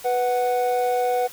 triangle tone pair together, 493.9 / 740 Hz, B4 / F#5, 0 / 0 cents, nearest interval perfect fifth, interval 700 cents, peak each -20 dBFS, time 0.04-1.28 s, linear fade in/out 20 ms, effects white hiss -42 dBFS RMS until 1.32 s

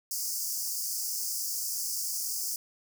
pink high-pass noise, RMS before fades -33 dBFS, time 0.11-2.56 s, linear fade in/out 2 ms, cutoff 4800 Hz, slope 96 dB/octave, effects none

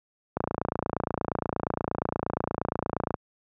click train, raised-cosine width 1 ms, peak -12 dBFS, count 80, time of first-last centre 0.37-3.142 s, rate 28.5 Hz, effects high-pass 80 Hz 12 dB/octave

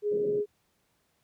sine tone, 415.3 Hz, G#4, in tune, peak -25 dBFS, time 0.02-0.46 s, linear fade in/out 50 ms
white band-pass noise, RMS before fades -39 dBFS, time 0.11-0.41 s, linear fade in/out 10 ms, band 120 to 550 Hz, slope 96 dB/octave
effects pink hiss -72 dBFS RMS until 1.23 s + high-pass 60 Hz 12 dB/octave

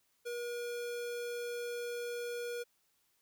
square tone, 479.3 Hz, A#4, 48 cents sharp, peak -38 dBFS, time 0.25-2.64 s, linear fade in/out 20 ms, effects white hiss -75 dBFS RMS until 3.21 s

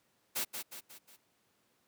white noise with echo, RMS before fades -34 dBFS, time 0.35-0.45 s, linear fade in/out 20 ms, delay 180 ms, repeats 4, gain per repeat -6 dB, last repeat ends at 1.17 s, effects pink hiss -73 dBFS RMS until 1.87 s + high-pass 150 Hz 12 dB/octave

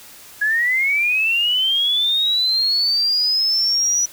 sine linear sweep, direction up, 1661.2 to 5900 Hz, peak -15 dBFS, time 0.41-4.06 s, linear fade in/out 10 ms, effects white hiss -42 dBFS RMS until 4.12 s

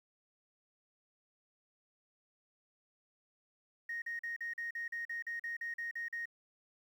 sine tone bursts, 1864.7 Hz, A#6, in tune, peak -36 dBFS, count 14, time 3.89-6.256 s, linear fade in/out 5 ms, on 130 ms, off 42 ms, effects tanh soft clip ceiling -33 dBFS + 11-bit

